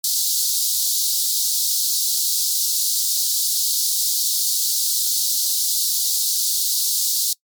pink high-pass noise, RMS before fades -20 dBFS, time 0.04-7.33 s, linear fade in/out 2 ms, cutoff 4000 Hz, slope 48 dB/octave, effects noise-tail reverb RT60 0.1 s tail -24 dB re dry + MP3 96 kbps

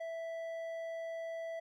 sine tone with hard clipping, 659.3 Hz, E5, in tune, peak -40 dBFS, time 0-1.6 s, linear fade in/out 10 ms, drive 6 dB, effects none

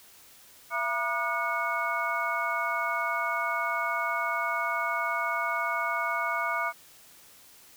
sine tone cluster, 674 / 956 / 1207 / 1453 / 2204 Hz, E5 / A#5 / D6 / F#6 / C#7, +38 / +43 / +47 / -32 / -11 cents, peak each -34 / -34 / -31 / -33 / -33 dBFS, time 0.7-6.73 s, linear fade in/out 50 ms, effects white hiss -54 dBFS RMS until 7.76 s

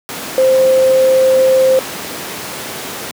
sine tone in noise, 523.3 Hz, C5, in tune, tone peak -7 dBFS, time 0.38-1.79 s, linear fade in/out 0 ms, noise pink, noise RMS -24 dBFS, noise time 0.09-3.11 s, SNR +14 dB, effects high-pass 200 Hz 12 dB/octave

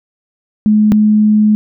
sine tone pair in turn, 212.6 / 212.6 Hz, G#3 / G#3, +41 / +41 cents, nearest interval unison, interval 0 cents, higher neither, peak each -6 dBFS, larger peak neither, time 0.66-0.92 / 0.92-1.55 s, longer second, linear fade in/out 0 ms, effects none

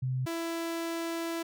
sine / sawtooth tone pair in turn, 128.8 / 332.9 Hz, C3 / E4, -27 / +17 cents, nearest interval octave + major third, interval 1644 cents, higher second, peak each -28 dBFS, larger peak neither, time 0.02-0.26 / 0.26-1.43 s, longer second, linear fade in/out 10 ms, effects none

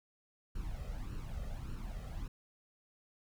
brown noise with flanger, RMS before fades -41 dBFS, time 0.55-2.28 s, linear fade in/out 5 ms, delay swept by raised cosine 0.7 to 1.61 ms, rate 1.7 Hz, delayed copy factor +0.7, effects none

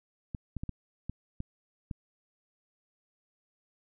clicks, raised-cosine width 5 ms, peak -23 dBFS, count 7, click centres 0.348 / 0.567 / 0.635 / 0.693 / 1.096 / 1.404 / 1.912 s, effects none

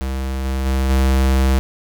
square tone with level steps, 66.1 Hz, C2, 18 cents sharp, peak -21 / -19 / -16 / -13 dBFS, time 0.01-1.59 s, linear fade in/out 0 ms, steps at 0.44 / 0.65 / 0.89 s, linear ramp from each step 20 ms, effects none

